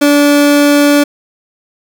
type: tone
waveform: 30% pulse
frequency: 289.2 Hz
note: D4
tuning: 27 cents flat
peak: -3 dBFS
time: 0.01-1.04 s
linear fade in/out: 10 ms
effects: none